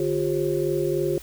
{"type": "tone cluster", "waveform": "sine", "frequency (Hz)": [149.4, 354.4, 397.7, 536], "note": ["D3", "F4", "G4", "C5"], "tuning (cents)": [30, 25, 25, 42], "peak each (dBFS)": [-30, -24, -26, -30], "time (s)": [0, 1.18], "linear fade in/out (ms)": 2, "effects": ["added 59 Hz sine -45 dBFS peak until 1.22 s", "white hiss -45 dBFS RMS until 1.22 s"]}